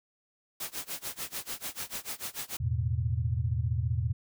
white noise with tremolo, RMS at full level -35 dBFS, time 0.6-2.57 s, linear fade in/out 5 ms, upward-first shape sine, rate 6.8 Hz, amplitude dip 95%
sine chord, E suspended fourth, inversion none, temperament equal with one note detuned, 82.41 / 108.36 / 123.47 Hz, E2 / A2 / B2, 0 / -26 / 0 cents, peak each -31 dBFS, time 2.6-4.13 s, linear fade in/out 10 ms
effects none

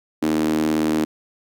sawtooth tone with high-pass filter, 77.8 Hz, D#2, in tune, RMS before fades -20 dBFS, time 0.22-1.05 s, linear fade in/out 10 ms, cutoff 280 Hz, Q 6.8, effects none

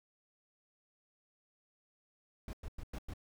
brown noise bursts, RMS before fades -42 dBFS, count 5, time 2.48-3.136 s, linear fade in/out 2 ms, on 52 ms, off 99 ms, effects none

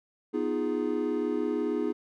triangle chord, F half-diminished seventh, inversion second, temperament equal, 246.9 / 311.1 / 349.2 / 415.3 Hz, Cb4 / Eb4 / F4 / Ab4, 0 / 0 / 0 / 0 cents, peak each -31 / -29 / -32 / -29 dBFS, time 0.33-1.93 s, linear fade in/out 20 ms, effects none

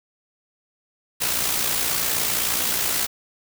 white noise with amplitude modulation, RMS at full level -21 dBFS, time 1.2-3.07 s, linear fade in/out 20 ms, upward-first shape sine, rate 59.2 Hz, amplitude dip 45%, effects none

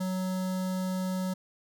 square tone with notch filter, 185.8 Hz, F#3, 7 cents sharp, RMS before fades -31 dBFS, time 0-1.34 s, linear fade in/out 10 ms, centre 2400 Hz, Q 1.3, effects none

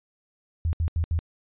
sine tone bursts at uneven times, 82.5 Hz, E2, 2 cents sharp, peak -21 dBFS, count 4, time 0.65-0.73 / 0.8-0.88 / 0.96-1.04 / 1.11-1.19 s, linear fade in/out 0 ms, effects resampled to 8000 Hz

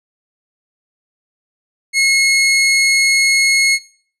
sawtooth tone, 2170 Hz, C#7, 37 cents flat, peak -7 dBFS, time 1.93-3.79 s, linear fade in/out 50 ms, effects noise-tail reverb RT60 0.5 s tail -19 dB re dry + resampled to 24000 Hz

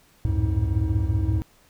triangle tone cluster, 68.6 / 89.8 / 105.1 / 110.7 / 317.7 Hz, C#2 / F2 / G#2 / A2 / D#4, -17 / +49 / +21 / +11 / +36 cents, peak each -23 / -23 / -23 / -29 / -31 dBFS, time 0.25-1.42 s, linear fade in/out 0 ms, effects pink hiss -58 dBFS RMS until 1.69 s

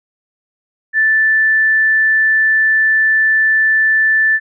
sine tone, 1760 Hz, A6, in tune, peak -9 dBFS, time 0.93-4.4 s, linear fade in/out 50 ms, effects none

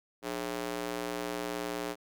square tone with high-pass filter, 59.7 Hz, A#1, 42 cents sharp, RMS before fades -36 dBFS, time 0.22-1.96 s, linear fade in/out 50 ms, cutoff 370 Hz, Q 1.2, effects none

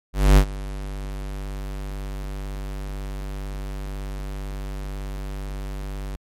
square tone with ADSR envelope, 49 Hz, G1, in tune, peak -9 dBFS, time 0.13-6.16 s, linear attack 240 ms, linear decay 78 ms, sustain -20 dB, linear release 3 ms, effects MP3 64 kbps

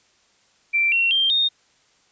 sine tone with pitch steps, 2349 / 2730 / 3172 / 3686 Hz, D7 / F7 / G7 / A#7, 0 / -40 / +20 / -20 cents, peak -16 dBFS, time 0.73-1.49 s, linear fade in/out 20 ms, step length 190 ms, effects white hiss -60 dBFS RMS until 2.11 s + resampled to 16000 Hz

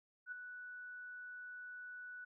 sine tone with ADSR envelope, 1480 Hz, F#6, in tune, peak -40 dBFS, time 0.26-2.25 s, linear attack 61 ms, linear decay 5 ms, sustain -7 dB, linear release 10 ms, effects none

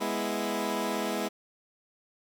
15% pulse chord, E major, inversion first, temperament equal, 207.7 / 246.9 / 329.6 Hz, G#3 / B3 / E4, 0 / 0 / 0 cents, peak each -26 / -28 / -27 dBFS, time 0-1.29 s, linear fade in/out 20 ms, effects none

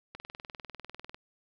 click train, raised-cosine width 0.3 ms, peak -26 dBFS, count 21, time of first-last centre 0.15-1.145 s, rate 20.1 Hz, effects none

